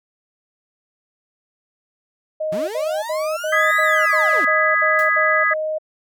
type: tone bursts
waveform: sine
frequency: 622.3 Hz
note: D#5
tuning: in tune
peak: -20 dBFS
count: 10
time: 2.4-5.785 s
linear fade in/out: 10 ms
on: 280 ms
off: 65 ms
type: linear two-way sweep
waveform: 35% pulse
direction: up then down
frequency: 155.56 to 1985 to 241.2 Hz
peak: -25 dBFS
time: 2.52-4.45 s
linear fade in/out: 5 ms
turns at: 3.82 s
type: chord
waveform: sine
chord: G# minor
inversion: second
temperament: just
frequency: 1245.9 / 1661.2 / 1993.5 Hz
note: D#6 / G#6 / B6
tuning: +2 / 0 / +16 cents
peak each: -19 dBFS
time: 3.52-5.54 s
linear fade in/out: 10 ms
type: noise with exponential decay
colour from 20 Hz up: white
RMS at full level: -35 dBFS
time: 4.99-5.16 s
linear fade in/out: 0 ms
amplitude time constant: 36 ms
effects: none